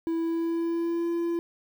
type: tone with pitch glide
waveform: triangle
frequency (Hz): 329.6 to 339.3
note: E4 to F4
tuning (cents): 0 to -50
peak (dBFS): -23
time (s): 0.07-1.39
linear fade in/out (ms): 0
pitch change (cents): +50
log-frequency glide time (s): 0.17-1.07
effects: 9-bit